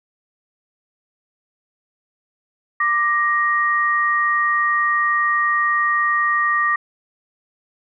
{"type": "tone pair together", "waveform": "sine", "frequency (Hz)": [1181.8, 1876], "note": ["D6", "A#6"], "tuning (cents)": [10, 11], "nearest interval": "minor sixth", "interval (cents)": 801, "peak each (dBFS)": -18, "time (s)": [2.8, 6.76], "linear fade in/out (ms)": 5, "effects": []}